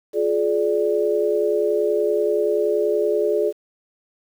sine chord, D diminished, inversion first, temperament just, 352.4 / 422.9 / 587.3 Hz, F4 / Ab4 / D5, +16 / +31 / 0 cents, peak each -24 / -19 / -23 dBFS, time 0.13-3.53 s, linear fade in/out 50 ms, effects 8-bit

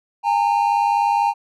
triangle tone pair together, 814 / 914 Hz, G#5 / A#5, -35 / -34 cents, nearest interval major second, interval 201 cents, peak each -16 dBFS, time 0.23-1.34 s, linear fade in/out 50 ms, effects none

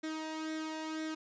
sawtooth tone with flanger, 314.8 Hz, D#4, 20 cents sharp, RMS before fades -39 dBFS, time 0.03-1.15 s, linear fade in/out 10 ms, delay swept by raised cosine 0.52 to 1.13 ms, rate 2 Hz, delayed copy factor +0.6, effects resampled to 16000 Hz

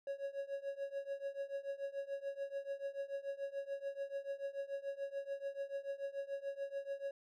triangle tone with tremolo, 554.4 Hz, C#5, in tune, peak -34 dBFS, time 0.07-7.11 s, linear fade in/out 2 ms, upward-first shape triangle, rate 6.9 Hz, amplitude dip 95%, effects none

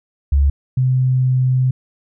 sine tone pair in turn, 70.2 / 128.67 Hz, C#2 / C3, +22 / -29 cents, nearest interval minor seventh, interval 1049 cents, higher second, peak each -10 / -12 dBFS, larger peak first, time 0.32-0.5 / 0.77-1.71 s, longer second, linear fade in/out 5 ms, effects none

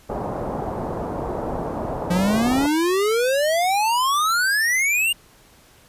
white low-pass noise, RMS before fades -27 dBFS, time 0.09-2.67 s, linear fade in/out 10 ms, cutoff 850 Hz, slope 24 dB/octave
square exponential sweep, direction up, 172.5 to 2864 Hz, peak -18 dBFS, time 2.1-5.13 s, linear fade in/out 10 ms
effects pink hiss -52 dBFS RMS until 5.88 s + resampled to 32000 Hz

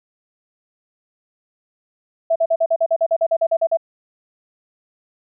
sine tone bursts, 659.3 Hz, E5, in tune, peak -13 dBFS, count 15, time 2.3-3.772 s, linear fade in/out 10 ms, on 58 ms, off 43 ms, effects none

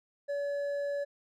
triangle tone with hard clipping, 570 Hz, C#5, 48 cents sharp, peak -32 dBFS, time 0.28-1.05 s, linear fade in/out 20 ms, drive 8 dB, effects none

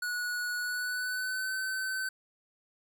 square tone with pitch glide, 1464 to 1527.9 Hz, F#6 to G6, -19 to -45 cents, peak -32 dBFS, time 0.02-2.09 s, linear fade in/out 5 ms, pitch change +74 cents, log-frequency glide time 0.58-1.55 s, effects none

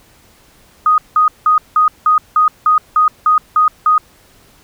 sine tone bursts, 1244.5 Hz, D#6, in tune, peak -7 dBFS, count 11, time 0.86-3.98 s, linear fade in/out 2 ms, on 120 ms, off 180 ms, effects pink hiss -48 dBFS RMS until 4.63 s

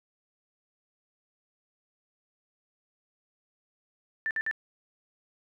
sine tone bursts, 1772 Hz, A6, 12 cents sharp, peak -27 dBFS, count 3, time 4.26-4.512 s, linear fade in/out 0 ms, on 48 ms, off 54 ms, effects none

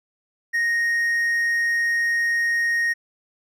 triangle tone, 1864.7 Hz, A#6, in tune, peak -17 dBFS, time 0.53-2.94 s, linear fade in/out 20 ms, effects none

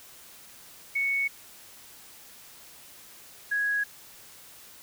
sine tone pair in turn, 2217 / 1660.9 Hz, C#7 / G#6, 0 / 0 cents, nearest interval perfect fourth, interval 500 cents, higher first, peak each -24 / -24 dBFS, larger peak neither, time 0.95-1.28 / 3.51-3.84 s, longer neither, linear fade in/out 10 ms, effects white hiss -50 dBFS RMS until 4.82 s

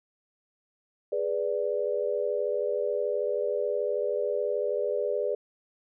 sine chord, G# diminished, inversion none, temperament equal, 415.3 / 493.9 / 587.3 Hz, G#4 / B4 / D5, 0 / 0 / 0 cents, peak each -30 dBFS, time 1.12-5.35 s, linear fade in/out 5 ms, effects none

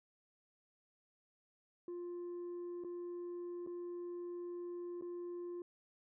sine tone with dropouts, 350.4 Hz, F4, 6 cents sharp, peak -39 dBFS, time 1.88-5.62 s, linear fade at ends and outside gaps 2 ms, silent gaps 2.838-2.846 / 3.664-3.672 / 5.012-5.022 s, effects tanh soft clip ceiling -41 dBFS

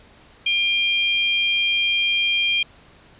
sine tone pair together, 2400 / 3194 Hz, D7 / G7, +37 / +32 cents, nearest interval perfect fourth, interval 495 cents, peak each -20 dBFS, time 0.46-2.63 s, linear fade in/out 5 ms, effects pink hiss -50 dBFS RMS until 3.19 s + resampled to 8000 Hz

